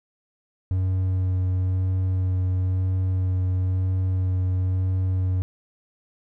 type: tone with vibrato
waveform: triangle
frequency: 92.8 Hz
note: F#2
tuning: 6 cents sharp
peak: -18 dBFS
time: 0.71-5.42 s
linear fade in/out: 0 ms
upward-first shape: sine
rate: 1 Hz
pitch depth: 12 cents each way
effects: none